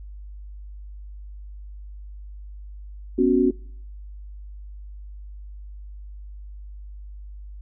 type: chord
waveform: sine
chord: B suspended second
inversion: none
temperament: equal with one note detuned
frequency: 246.9 / 277.2 / 368.7 Hz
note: B3 / C#4 / F#4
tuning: 0 / 0 / -6 cents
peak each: -21 / -20 / -19 dBFS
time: 3.18-3.51 s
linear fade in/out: 10 ms
effects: noise-tail reverb RT60 0.6 s tail -24 dB re dry + added 50 Hz sine -36 dBFS peak until 7.61 s